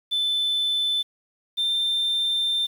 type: tone pair in turn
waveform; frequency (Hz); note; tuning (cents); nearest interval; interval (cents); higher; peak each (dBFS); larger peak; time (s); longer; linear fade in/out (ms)
sine; 3520 / 3582; A7 / A7; 0 / +30; unison; 30; second; -19; neither; 0.11-1.03 / 1.57-2.67; second; 20
effects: tanh soft clip ceiling -18 dBFS + 8-bit